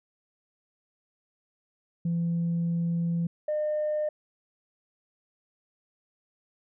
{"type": "tone pair in turn", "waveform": "sine", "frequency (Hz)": [169.3, 605.9], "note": ["E3", "D#5"], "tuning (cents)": [46, -46], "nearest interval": "octave + minor seventh", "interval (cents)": 2208, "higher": "second", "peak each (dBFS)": [-23, -24], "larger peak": "first", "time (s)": [[2.05, 3.27], [3.48, 4.09]], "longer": "first", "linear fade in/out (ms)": 5, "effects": ["tanh soft clip ceiling -22 dBFS"]}